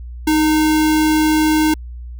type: tone with sample-and-hold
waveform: sine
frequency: 311.1 Hz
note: D#4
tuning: in tune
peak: -11 dBFS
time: 0.27-1.74 s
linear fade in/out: 5 ms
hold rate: 1225 Hz
effects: added 60 Hz sine -28 dBFS peak until 2.19 s